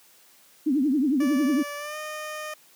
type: tone with vibrato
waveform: sine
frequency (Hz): 279.6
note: C#4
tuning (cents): +15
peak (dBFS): -19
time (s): 0.66-1.63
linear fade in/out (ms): 10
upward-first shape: triangle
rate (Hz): 11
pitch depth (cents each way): 240
type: tone with pitch glide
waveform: 15% pulse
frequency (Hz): 580 to 612.4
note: D5 to D#5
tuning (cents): -22 to -28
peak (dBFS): -26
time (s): 1.2-2.54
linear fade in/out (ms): 5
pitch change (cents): +94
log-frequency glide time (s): 1.77-1.97
effects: white hiss -56 dBFS RMS until 2.75 s + high-pass 150 Hz 12 dB/octave